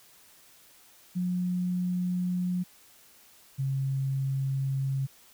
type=tone pair in turn; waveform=sine; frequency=180 / 135.2 Hz; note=F#3 / C#3; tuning=-47 / -43 cents; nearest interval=perfect fourth; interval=496 cents; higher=first; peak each=-26 dBFS; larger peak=neither; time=1.15-2.64 / 3.58-5.07 s; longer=neither; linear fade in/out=20 ms; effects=white hiss -57 dBFS RMS until 5.33 s